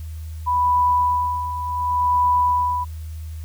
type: tone with tremolo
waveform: sine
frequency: 987.8 Hz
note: B5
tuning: in tune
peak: -14 dBFS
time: 0.46-2.85 s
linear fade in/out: 20 ms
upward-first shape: sine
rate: 0.68 Hz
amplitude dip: 70%
effects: added 79 Hz sine -29 dBFS peak until 3.44 s + white hiss -51 dBFS RMS until 3.44 s